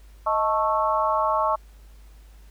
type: harmonic tone with a mistuned harmonic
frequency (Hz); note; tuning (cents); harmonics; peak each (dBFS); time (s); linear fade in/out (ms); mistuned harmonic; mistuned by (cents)
220.3; A3; +2; 3 / 4 / 5 / 6; -25 / -25 / -23 / -30; 0.26-1.56; 10; 3; -87
effects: added 51 Hz sine -45 dBFS peak until 2.5 s + pink hiss -59 dBFS RMS until 2.5 s

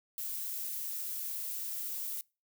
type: noise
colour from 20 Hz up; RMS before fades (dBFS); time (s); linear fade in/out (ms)
violet; -38; 0.18-2.21; 0
effects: noise-tail reverb RT60 0.3 s tail -25 dB re dry

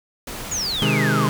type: noise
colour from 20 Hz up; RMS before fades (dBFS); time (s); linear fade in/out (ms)
pink; -32; 0.27-0.84; 2
type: exponential sweep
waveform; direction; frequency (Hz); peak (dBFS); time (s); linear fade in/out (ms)
sine; down; 7070 to 987.8; -22; 0.51-1.28; 10
type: chord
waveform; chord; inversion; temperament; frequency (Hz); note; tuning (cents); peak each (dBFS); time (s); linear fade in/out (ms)
sawtooth; Ab major; first; just; 129.78 / 155.74 / 207.7; C3 / Eb3 / Ab3; -14 / +2 / 0; -18; 0.82-1.29; 0
effects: none

